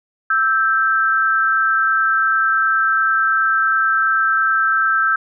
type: tone pair together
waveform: sine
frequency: 1318.5 / 1569.3 Hz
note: E6 / G6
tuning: 0 / +1 cents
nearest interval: minor third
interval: 301 cents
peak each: -16 dBFS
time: 0.3-5.16 s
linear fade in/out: 5 ms
effects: none